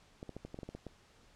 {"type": "clicks", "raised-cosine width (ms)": 2, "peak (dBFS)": -30, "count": 10, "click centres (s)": [0.229, 0.293, 0.366, 0.45, 0.544, 0.589, 0.632, 0.69, 0.75, 0.867], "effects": ["pink hiss -64 dBFS RMS until 1.35 s", "low-pass 7000 Hz 12 dB/octave"]}